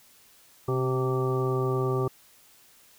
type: harmonic tone with a mistuned harmonic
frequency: 129.4 Hz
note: C3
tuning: 19 cents flat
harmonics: 1 / 2 / 3 / 4 / 5 / 6 / 7 / 9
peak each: -27 / -37 / -27 / -37 / -41 / -41 / -42 / -34 dBFS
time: 0.68-2.08 s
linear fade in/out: 5 ms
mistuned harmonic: 2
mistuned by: +58 cents
effects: white hiss -57 dBFS RMS until 2.98 s